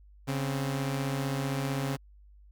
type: tone pair together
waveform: sawtooth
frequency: 138.58 / 261.6 Hz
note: C#3 / C4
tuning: 0 / 0 cents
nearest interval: major seventh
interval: 1100 cents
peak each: -26 / -32 dBFS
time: 0.27-1.97 s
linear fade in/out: 20 ms
effects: added 50 Hz sine -52 dBFS peak until 2.51 s